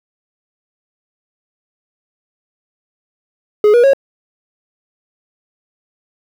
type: tone with pitch steps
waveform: triangle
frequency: 420 / 479.7 / 547.8 Hz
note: G#4 / A#4 / C#5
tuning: +19 / +50 / -21 cents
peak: -4 dBFS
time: 3.64-3.934 s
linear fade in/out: 2 ms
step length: 98 ms
effects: 7-bit